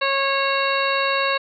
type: harmonic tone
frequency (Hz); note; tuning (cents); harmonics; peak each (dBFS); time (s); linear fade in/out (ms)
548; C#5; -20; 1 / 2 / 3 / 4 / 5 / 7 / 8; -24 / -23 / -26 / -29 / -26 / -28 / -33; 0.01-1.38; 10
effects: none